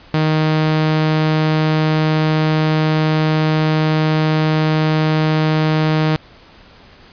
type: tone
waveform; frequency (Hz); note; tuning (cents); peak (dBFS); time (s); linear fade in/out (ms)
sawtooth; 155.9; D#3; +4; -9; 0.14-6.16; 0
effects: pink hiss -44 dBFS RMS until 7.12 s + resampled to 11025 Hz